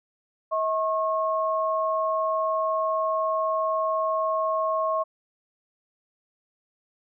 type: tone pair together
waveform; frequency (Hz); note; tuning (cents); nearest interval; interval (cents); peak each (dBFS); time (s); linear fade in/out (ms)
sine; 640.2 / 1086; D#5 / C#6; +49 / -36; major sixth; 915; -25 / -25; 0.51-5.04; 20
effects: none